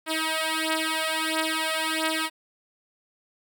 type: beating tone pair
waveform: 5% pulse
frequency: 317.2 / 318.7 Hz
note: D#4 / D#4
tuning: +33 / +42 cents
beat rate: 1.5 Hz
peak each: -16 / -16 dBFS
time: 0.06-2.3 s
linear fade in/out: 50 ms
effects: none